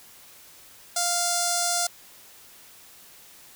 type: tone with notch filter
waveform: 5% pulse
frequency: 698.5 Hz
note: F5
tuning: in tune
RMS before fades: -25 dBFS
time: 0.96-1.87 s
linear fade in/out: 5 ms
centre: 2500 Hz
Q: 0.51
effects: white hiss -50 dBFS RMS until 3.55 s